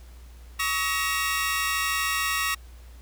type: tone cluster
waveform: sawtooth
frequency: 1123 / 1279 / 1892 / 2738 Hz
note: C#6 / D#6 / A#6 / F7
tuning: +22 / +47 / +25 / -35 cents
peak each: -26 / -28 / -25 / -27 dBFS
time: 0.59-2.55 s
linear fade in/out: 10 ms
effects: added 60 Hz sine -43 dBFS peak until 3.01 s + pink hiss -56 dBFS RMS until 3.01 s